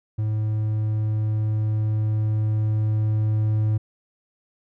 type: tone with level ramp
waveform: triangle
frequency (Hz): 107.8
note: A2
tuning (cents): -35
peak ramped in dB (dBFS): -19 to -16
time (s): 0.18-3.78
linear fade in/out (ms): 10
effects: none